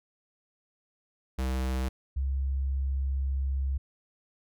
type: tone pair in turn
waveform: square / sine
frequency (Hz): 64.8 / 67.5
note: C2 / C#2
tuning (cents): -16 / -45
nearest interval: minor second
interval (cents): 71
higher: second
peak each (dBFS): -28 / -26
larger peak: second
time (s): 1.38-1.89 / 2.16-3.78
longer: second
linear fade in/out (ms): 10
effects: none